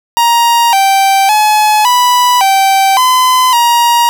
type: tone with pitch steps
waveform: 45% pulse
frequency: 940 / 780 / 851 / 986 / 777 / 1017 / 947 Hz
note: A#5 / G5 / G#5 / B5 / G5 / C6 / A#5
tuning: +14 / -9 / +42 / -3 / -16 / -50 / +27 cents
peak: -6 dBFS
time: 0.17-4.09 s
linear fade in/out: 0 ms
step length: 560 ms
effects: none